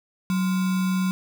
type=tone with sample-and-hold; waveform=sine; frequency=186.2 Hz; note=F#3; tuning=11 cents sharp; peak=-20 dBFS; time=0.3-1.11 s; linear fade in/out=0 ms; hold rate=1225 Hz; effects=none